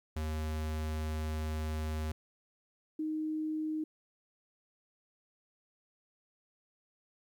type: tone pair in turn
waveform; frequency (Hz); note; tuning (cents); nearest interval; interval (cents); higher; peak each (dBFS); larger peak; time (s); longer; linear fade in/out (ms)
square / sine; 77.78 / 311.1; D#2 / D#4; 0 / 0; 2 octaves; 2400; second; -34 / -32; second; 0.16-2.12 / 2.99-3.84; first; 5
effects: 12-bit